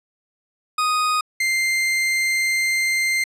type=tone pair in turn; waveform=40% pulse; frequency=1244.5 / 2093 Hz; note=D#6 / C7; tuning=0 / 0 cents; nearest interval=major sixth; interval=900 cents; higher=second; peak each=-17 dBFS; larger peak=neither; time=0.78-1.21 / 1.4-3.24 s; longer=second; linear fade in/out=5 ms; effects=low-pass 11000 Hz 12 dB/octave